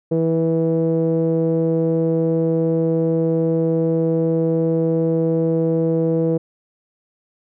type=tone with low-pass filter; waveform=sawtooth; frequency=163.4 Hz; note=E3; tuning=15 cents flat; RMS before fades=-18 dBFS; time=0.11-6.38 s; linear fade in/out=10 ms; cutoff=450 Hz; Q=5.7; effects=none

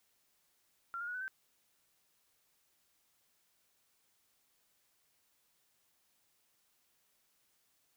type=tone with pitch steps; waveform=sine; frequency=1376 / 1417.1 / 1459.5 / 1503.1 / 1548.1 Hz; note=F6 / F6 / F#6 / F#6 / G6; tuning=-26 / +25 / -24 / +27 / -22 cents; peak=-38 dBFS; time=0.94-1.28 s; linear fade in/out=0 ms; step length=68 ms; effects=white hiss -75 dBFS RMS until 7.96 s

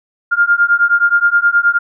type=beating tone pair; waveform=sine; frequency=1401 / 1410.5 Hz; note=F6 / F6; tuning=+5 / +17 cents; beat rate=9.5 Hz; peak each=-12 dBFS; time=0.31-1.79 s; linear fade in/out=20 ms; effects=none

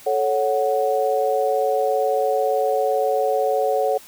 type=chord; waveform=sine; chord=F# minor; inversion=first; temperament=equal with one note detuned; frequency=436.5 / 554.4 / 740 Hz; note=A4 / C#5 / F#5; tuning=-14 / 0 / 0 cents; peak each=-22 / -21 / -22 dBFS; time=0.06-3.98 s; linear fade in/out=10 ms; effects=white hiss -45 dBFS RMS until 4.07 s

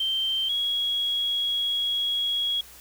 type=tone pair in turn; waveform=sine; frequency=3133 / 3319 Hz; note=G7 / G#7; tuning=-2 / -2 cents; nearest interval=minor second; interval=100 cents; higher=second; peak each=-23 dBFS; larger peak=neither; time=0-0.49 / 0.49-2.61 s; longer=second; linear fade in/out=5 ms; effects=added 60 Hz sine -56 dBFS peak until 2.8 s + white hiss -48 dBFS RMS until 2.8 s

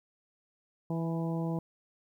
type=harmonic tone with a mistuned harmonic; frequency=164.81 Hz; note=E3; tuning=in tune; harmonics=1 / 2 / 3 / 4 / 5 / 6; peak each=-31 / -37 / -41 / -43 / -45 / -47 dBFS; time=0.9-1.59 s; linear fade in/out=2 ms; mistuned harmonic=5; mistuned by=+19 cents; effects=11-bit

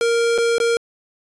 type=tone with dropouts; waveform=square; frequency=466.2 Hz; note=A#4; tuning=in tune; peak=-16 dBFS; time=0.01-0.77 s; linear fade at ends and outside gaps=1 ms; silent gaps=0.379-0.384 / 0.583-0.601 s; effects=resampled to 22050 Hz

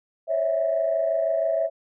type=tone cluster; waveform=sine; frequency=542 / 568 / 655 Hz; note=C#5 / C#5 / E5; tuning=-39 / +42 / -11 cents; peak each=-28 / -29 / -21 dBFS; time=0.27-1.7 s; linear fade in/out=50 ms; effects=tanh soft clip ceiling -13 dBFS

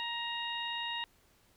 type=harmonic tone; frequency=939 Hz; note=A#5; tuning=12 cents sharp; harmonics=1 / 2 / 3 / 4; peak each=-40 / -41 / -39 / -41 dBFS; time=0-1.04 s; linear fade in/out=0 ms; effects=pink hiss -67 dBFS RMS until 1.56 s

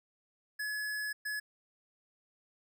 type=tone bursts at uneven times; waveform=square; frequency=1700 Hz; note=G#6; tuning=40 cents sharp; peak=-35 dBFS; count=2; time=0.59-1.13 / 1.25-1.4 s; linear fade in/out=10 ms; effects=none

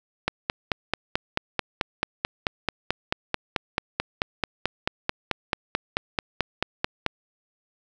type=click train; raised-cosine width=0.3 ms; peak=-6 dBFS; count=32; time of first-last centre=0.28-7.063 s; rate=4.57 Hz; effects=none

